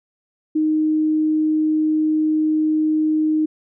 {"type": "tone", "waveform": "sine", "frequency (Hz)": 310.2, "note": "D#4", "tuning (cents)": -5, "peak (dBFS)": -15, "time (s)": [0.55, 3.46], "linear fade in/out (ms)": 10, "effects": []}